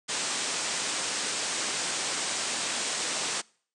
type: low-pass noise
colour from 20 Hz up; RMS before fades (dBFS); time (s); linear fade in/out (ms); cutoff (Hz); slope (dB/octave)
white; -31; 0.08-3.42; 20; 9000; 96
effects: noise-tail reverb RT60 0.5 s tail -25 dB re dry + high-pass 200 Hz 12 dB/octave